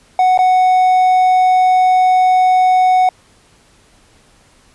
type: tone with dropouts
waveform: triangle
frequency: 740 Hz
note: F#5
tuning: in tune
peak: -6 dBFS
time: 0.19-3.09 s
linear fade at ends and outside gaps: 2 ms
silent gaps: 0.376-0.389 s
effects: pink hiss -50 dBFS RMS until 4.74 s + resampled to 24000 Hz